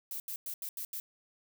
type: noise bursts at uneven times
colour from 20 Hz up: violet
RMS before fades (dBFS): -39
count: 6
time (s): 0.11-0.2 / 0.28-0.36 / 0.46-0.54 / 0.62-0.69 / 0.77-0.85 / 0.93-1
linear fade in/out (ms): 2
effects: none